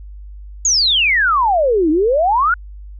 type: exponential two-way sweep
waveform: sine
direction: down then up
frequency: 6910 to 297.8 to 1480 Hz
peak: -11 dBFS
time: 0.65-2.54 s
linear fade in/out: 2 ms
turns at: 1.9 s
effects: added 50 Hz sine -31 dBFS peak until 2.99 s